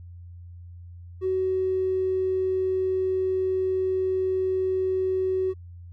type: tone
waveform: triangle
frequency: 375.3 Hz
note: F#4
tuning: 25 cents sharp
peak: -18 dBFS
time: 1.21-5.54 s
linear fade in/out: 50 ms
effects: tanh soft clip ceiling -20 dBFS + added 87 Hz sine -40 dBFS peak until 5.92 s